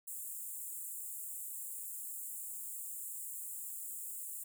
pink high-pass noise, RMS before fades -44 dBFS, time 0.07-4.44 s, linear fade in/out 10 ms, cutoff 7300 Hz, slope 96 dB/octave, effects none

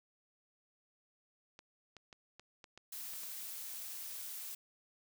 clicks, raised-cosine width 0.2 ms, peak -35 dBFS, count 8, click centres 1.591 / 1.967 / 2.128 / 2.396 / 2.642 / 2.776 / 3.136 / 3.234 s
blue noise, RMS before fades -45 dBFS, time 2.92-4.55 s, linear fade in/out 5 ms
effects none

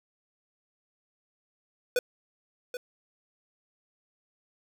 square tone with echo, 495 Hz, B4, 4 cents sharp, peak -23 dBFS, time 1.96-1.99 s, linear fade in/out 2 ms, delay 780 ms, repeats 1, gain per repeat -11 dB, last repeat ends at 2.77 s, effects none

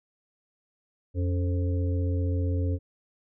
harmonic tone with a mistuned harmonic, 87.31 Hz, F2, in tune, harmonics 1 / 3 / 5 / 6, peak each -24 / -34 / -38 / -40 dBFS, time 1.14-2.79 s, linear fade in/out 50 ms, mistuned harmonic 3, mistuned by +99 cents, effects none

